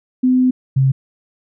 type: tone pair in turn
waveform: sine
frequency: 254.5 / 133.81 Hz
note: C4 / C3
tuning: -48 / +39 cents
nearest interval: major seventh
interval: 1113 cents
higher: first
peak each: -10 dBFS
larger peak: neither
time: 0.23-0.51 / 0.76-0.92 s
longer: first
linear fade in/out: 10 ms
effects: none